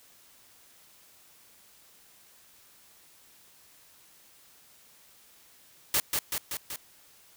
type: noise with echo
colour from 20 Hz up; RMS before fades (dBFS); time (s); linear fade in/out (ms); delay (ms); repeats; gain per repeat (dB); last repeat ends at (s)
white; -25; 5.94-6; 2; 190; 4; -3; 6.76
effects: white hiss -58 dBFS RMS until 7.36 s